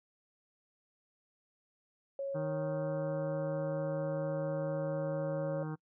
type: tone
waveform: sine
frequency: 551 Hz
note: C#5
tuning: 11 cents flat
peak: -34 dBFS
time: 2.19-5.63 s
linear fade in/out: 2 ms
type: harmonic tone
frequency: 155.56 Hz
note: D#3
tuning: in tune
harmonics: 1 / 2 / 3 / 5 / 6 / 7 / 8 / 9 / 10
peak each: -37 / -43 / -47 / -51 / -53 / -54 / -55 / -56 / -57 dBFS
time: 2.34-5.76 s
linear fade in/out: 20 ms
effects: noise-tail reverb RT60 0.1 s tail -26 dB re dry